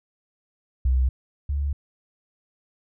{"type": "tone pair in turn", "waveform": "sine", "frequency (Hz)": [64, 71.21], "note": ["C2", "C#2"], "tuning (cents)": [-38, 47], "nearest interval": "major second", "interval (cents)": 185, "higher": "second", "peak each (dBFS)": [-17, -22], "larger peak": "first", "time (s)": [[0.85, 1.09], [1.49, 1.73]], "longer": "neither", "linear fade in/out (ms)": 5, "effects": []}